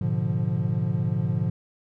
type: chord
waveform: triangle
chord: G# diminished seventh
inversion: none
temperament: equal with one note detuned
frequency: 106.5 / 123.47 / 146.83 / 174.61 Hz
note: G#2 / B2 / D3 / F3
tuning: +44 / 0 / 0 / 0 cents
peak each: -26 dBFS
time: 0.01-1.5 s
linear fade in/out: 5 ms
effects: none